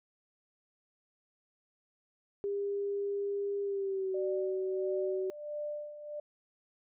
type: tone with pitch glide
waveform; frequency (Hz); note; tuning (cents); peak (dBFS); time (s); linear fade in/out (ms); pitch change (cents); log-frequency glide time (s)
sine; 402.1 to 377.3; G4 to F#4; +44 to +34; -31; 2.44-5.3; 0; -110; 3.63-4.13
type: tone with tremolo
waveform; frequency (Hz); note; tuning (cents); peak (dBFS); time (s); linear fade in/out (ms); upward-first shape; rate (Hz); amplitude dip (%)
sine; 594; D5; +20; -34; 4.14-6.2; 5; sine; 1.5; 70
effects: none